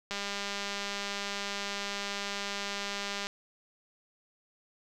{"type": "click train", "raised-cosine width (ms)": 0.2, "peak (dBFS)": -18, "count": 636, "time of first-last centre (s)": [0.11, 3.269], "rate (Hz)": 201, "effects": []}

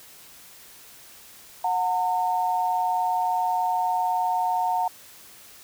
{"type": "tone pair together", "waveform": "sine", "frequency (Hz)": [729.2, 910], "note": ["F#5", "A#5"], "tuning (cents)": [-25, -42], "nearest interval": "major third", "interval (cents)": 383, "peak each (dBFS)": -24, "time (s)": [1.64, 4.88], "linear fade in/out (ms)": 5, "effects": ["white hiss -48 dBFS RMS until 5.63 s"]}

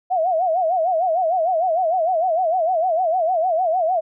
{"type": "tone with vibrato", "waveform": "sine", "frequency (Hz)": 691, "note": "F5", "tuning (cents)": -19, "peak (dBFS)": -16, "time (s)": [0.1, 4.01], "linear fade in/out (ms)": 20, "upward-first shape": "sine", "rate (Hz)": 6.6, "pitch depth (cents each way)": 160, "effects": []}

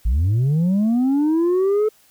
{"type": "linear sweep", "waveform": "sine", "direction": "up", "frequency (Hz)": [49, 436.3], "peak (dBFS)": -12, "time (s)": [0.05, 1.89], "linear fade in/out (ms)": 10, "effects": ["tanh soft clip ceiling -14 dBFS", "white hiss -55 dBFS RMS until 2.1 s"]}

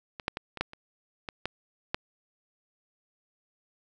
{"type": "clicks", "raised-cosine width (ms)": 0.3, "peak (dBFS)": [-22, -11, -17, -23, -11, -28, -19, -14, -11], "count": 9, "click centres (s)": [0.198, 0.281, 0.371, 0.573, 0.61, 0.734, 1.288, 1.456, 1.945], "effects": []}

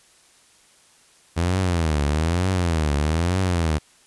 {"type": "tone with vibrato", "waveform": "sawtooth", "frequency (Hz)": 82.41, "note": "E2", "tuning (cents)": 0, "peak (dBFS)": -15, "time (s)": [1.36, 3.79], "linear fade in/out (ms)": 20, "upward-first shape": "triangle", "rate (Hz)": 1.1, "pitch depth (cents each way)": 260, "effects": ["white hiss -55 dBFS RMS until 4.06 s", "resampled to 24000 Hz"]}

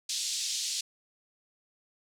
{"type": "band-pass noise", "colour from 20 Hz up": "pink", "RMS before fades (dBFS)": -33, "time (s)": [0.09, 0.81], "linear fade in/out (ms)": 5, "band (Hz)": [3700, 7900], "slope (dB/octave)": 24, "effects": []}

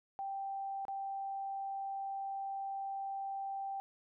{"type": "tone with dropouts", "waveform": "sine", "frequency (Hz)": 784, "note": "G5", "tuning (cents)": 0, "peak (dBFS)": -37, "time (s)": [0.19, 3.8], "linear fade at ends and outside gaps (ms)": 0, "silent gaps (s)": [0.852, 0.882], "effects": []}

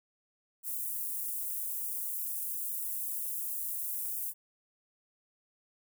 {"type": "high-pass noise", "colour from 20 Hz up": "white", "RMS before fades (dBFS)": -36, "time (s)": [0.63, 4.34], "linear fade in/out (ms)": 50, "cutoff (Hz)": 9800, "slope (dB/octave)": 24, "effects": []}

